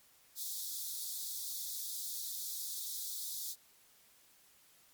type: high-pass noise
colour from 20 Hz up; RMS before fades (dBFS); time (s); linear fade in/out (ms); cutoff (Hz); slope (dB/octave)
white; -41; 0.35-3.56; 50; 3500; 96
effects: white hiss -65 dBFS RMS until 4.93 s + MP3 96 kbps